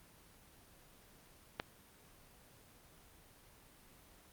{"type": "click", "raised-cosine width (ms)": 0.3, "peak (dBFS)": -20, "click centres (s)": 1.599, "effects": ["pink hiss -62 dBFS RMS until 4.32 s", "Opus 24 kbps"]}